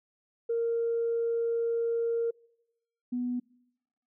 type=tone pair in turn; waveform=sine; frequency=463.8 / 246.3 Hz; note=A#4 / B3; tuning=-9 / -5 cents; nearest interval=major seventh; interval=1096 cents; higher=first; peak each=-25 / -28 dBFS; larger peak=first; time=0.49-2.31 / 3.12-3.4 s; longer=first; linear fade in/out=10 ms; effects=noise-tail reverb RT60 0.9 s tail -26 dB re dry + tanh soft clip ceiling -21 dBFS